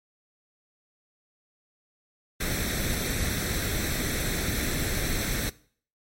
pink noise with comb filter, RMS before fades -28 dBFS, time 2.4-5.5 s, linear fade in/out 10 ms, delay 0.51 ms, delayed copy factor +0.65, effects noise-tail reverb RT60 0.5 s tail -20 dB re dry + MP3 64 kbps

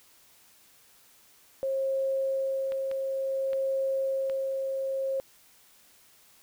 sine tone with tremolo, 537 Hz, C5, 45 cents sharp, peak -25 dBFS, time 1.63-5.2 s, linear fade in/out 0 ms, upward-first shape sine, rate 0.57 Hz, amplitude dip 30%
clicks, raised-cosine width 0.3 ms, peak -27 dBFS, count 4, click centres 2.721 / 2.914 / 3.532 / 4.298 s
effects white hiss -59 dBFS RMS until 6.42 s

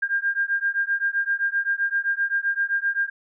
sine beating tone pair, 1601 / 1608.7 Hz, G6 / G6, +36 / +44 cents, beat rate 7.7 Hz, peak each -24 dBFS, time 0.02-3.1 s, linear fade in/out 10 ms, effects none

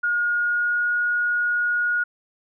sine tone with pitch glide, 1432 to 1443.6 Hz, F6 to F#6, +43 to -43 cents, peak -19 dBFS, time 0.03-2.04 s, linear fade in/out 10 ms, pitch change +14 cents, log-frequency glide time 0.36-0.95 s, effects none

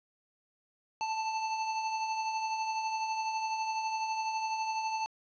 square tone with tremolo, 882 Hz, A5, 4 cents sharp, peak -30 dBFS, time 1.01-5.06 s, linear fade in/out 0 ms, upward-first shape triangle, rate 12 Hz, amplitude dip 45%, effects resampled to 16000 Hz + 10-bit

